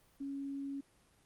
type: tone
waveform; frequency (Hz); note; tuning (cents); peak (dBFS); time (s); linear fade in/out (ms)
sine; 277.2; C#4; 0; -38; 0.2-0.81; 10
effects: pink hiss -68 dBFS RMS until 1.25 s + Opus 24 kbps